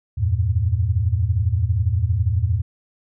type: tone cluster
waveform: sine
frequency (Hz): 81.9 / 94.2 / 111.8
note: E2 / F#2 / A2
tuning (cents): -11 / +32 / +28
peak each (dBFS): -21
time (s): 0.17-2.62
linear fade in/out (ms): 20
effects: none